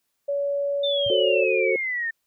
sine tone, 566 Hz, C#5, 36 cents sharp, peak -22 dBFS, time 0.28-1.44 s, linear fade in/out 10 ms
sine exponential sweep, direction down, 3623 to 1796 Hz, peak -24 dBFS, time 0.83-2.11 s, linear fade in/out 10 ms
sine tone with exponential decay, 108 Hz, A2, 32 cents flat, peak -30 dBFS, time 1.06-1.14 s, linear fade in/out 5 ms, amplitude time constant 16 ms
sine chord, F# diminished, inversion none, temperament just, 370 / 444 / 532.8 Hz, F#4 / A4 / C5, 0 / +16 / +31 cents, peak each -24 / -24 / -24 dBFS, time 1.1-1.76 s, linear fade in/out 2 ms
effects white hiss -75 dBFS RMS until 2.26 s

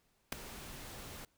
pink noise with ADSR envelope, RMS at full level -31 dBFS, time 0.32-1.25 s, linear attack 5 ms, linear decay 5 ms, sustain -17 dB, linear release 3 ms, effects pink hiss -75 dBFS RMS until 1.37 s

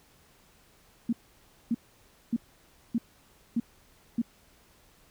sine tone bursts, 232.8 Hz, A#3, 2 cents flat, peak -23 dBFS, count 6, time 1.09-4.218 s, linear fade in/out 5 ms, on 38 ms, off 580 ms, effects pink hiss -61 dBFS RMS until 5.1 s

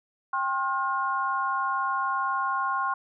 sine tone cluster, 793 / 1071 / 1424 Hz, G5 / C6 / F6, +20 / +40 / +33 cents, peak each -32 / -26 / -31 dBFS, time 0.33-2.94 s, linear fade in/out 5 ms, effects none

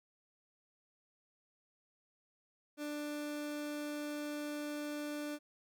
30% pulse tone, 295.5 Hz, D4, 11 cents sharp, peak -36 dBFS, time 2.77-5.39 s, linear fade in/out 50 ms, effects none

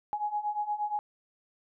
sine beating tone pair, 830.6 / 839.1 Hz, G#5 / G#5, 0 / +18 cents, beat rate 8.5 Hz, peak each -34 / -31 dBFS, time 0.13-0.99 s, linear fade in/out 0 ms, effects none

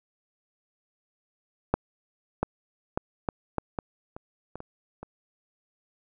clicks, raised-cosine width 1 ms, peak -7 / -10 / -12 / -12 / -12 / -15 / -25 / -23 / -25 / -25 dBFS, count 10, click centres 1.74 / 2.43 / 2.975 / 3.288 / 3.583 / 3.788 / 4.165 / 4.556 / 4.604 / 5.03 s, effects none

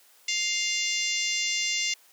harmonic tone with a mistuned harmonic, 700 Hz, F5, 4 cents sharp, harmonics 3 / 4 / 5 / 6 / 7 / 8 / 9 / 10, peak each -31 / -31 / -35 / -36 / -35 / -35 / -34 / -36 dBFS, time 0.28-1.94 s, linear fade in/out 5 ms, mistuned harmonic 10, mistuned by +48 cents, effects white hiss -58 dBFS RMS until 2.12 s + high-pass 400 Hz 12 dB/octave

